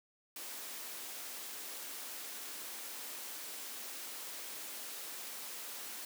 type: high-pass noise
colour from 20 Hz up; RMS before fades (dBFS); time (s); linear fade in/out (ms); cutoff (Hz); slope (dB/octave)
white; -45; 0.36-6.05; 2; 230; 24
effects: none